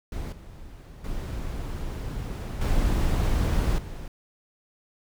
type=noise with level steps; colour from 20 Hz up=brown; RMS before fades=-32 / -43 / -32 / -23 / -36 dBFS; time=0.12-4.08 s; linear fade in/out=2 ms; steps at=0.32 / 1.04 / 2.61 / 3.78 s; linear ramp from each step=5 ms; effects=none